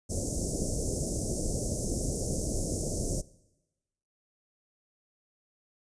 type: band-stop noise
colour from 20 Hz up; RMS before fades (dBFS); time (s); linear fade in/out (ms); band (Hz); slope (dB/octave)
pink; -31; 0.09-3.22; 20; 620 to 5700; 48
effects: noise-tail reverb RT60 1.0 s tail -21 dB re dry + resampled to 22050 Hz